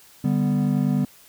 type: chord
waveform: triangle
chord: G major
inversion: second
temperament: equal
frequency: 146.83 / 196 / 246.9 Hz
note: D3 / G3 / B3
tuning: 0 / 0 / 0 cents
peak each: -21 dBFS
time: 0.24-1.05 s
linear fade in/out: 5 ms
effects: white hiss -51 dBFS RMS until 1.28 s